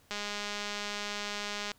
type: click train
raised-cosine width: 0.2 ms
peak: -19 dBFS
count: 332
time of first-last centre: 0.11-1.717 s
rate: 206 Hz
effects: pink hiss -64 dBFS RMS until 1.78 s